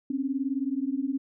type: beating tone pair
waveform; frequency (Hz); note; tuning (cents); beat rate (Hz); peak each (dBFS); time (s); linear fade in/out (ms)
sine; 261.6 / 280.6; C4 / C#4; 0 / +21; 19; -29; 0.1-1.18; 5
effects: none